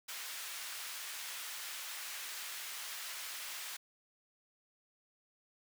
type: high-pass noise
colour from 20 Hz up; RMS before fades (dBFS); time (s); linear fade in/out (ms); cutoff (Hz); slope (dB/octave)
pink; -44; 0.08-3.77; 10; 1600; 12
effects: none